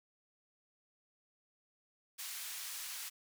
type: band-pass noise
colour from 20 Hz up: white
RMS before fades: -44 dBFS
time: 2.18-3.1 s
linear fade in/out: 20 ms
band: 1400 to 15000 Hz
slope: 12 dB/octave
effects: none